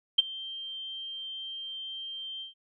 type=tone with ADSR envelope; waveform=sine; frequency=3151 Hz; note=G7; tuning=8 cents sharp; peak=-14 dBFS; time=0.18-2.54 s; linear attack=10 ms; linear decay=19 ms; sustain=-22 dB; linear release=130 ms; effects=none